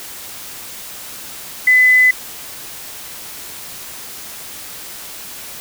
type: tone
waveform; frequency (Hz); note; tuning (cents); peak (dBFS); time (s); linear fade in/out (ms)
sine; 2010; B6; +30; -7; 1.67-2.11; 5
effects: white hiss -32 dBFS RMS until 5.6 s